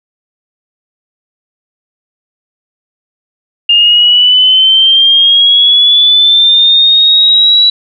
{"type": "linear sweep", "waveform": "sine", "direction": "up", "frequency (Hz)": [2815, 3928], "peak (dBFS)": -3, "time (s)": [3.69, 7.7], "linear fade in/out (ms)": 5, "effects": []}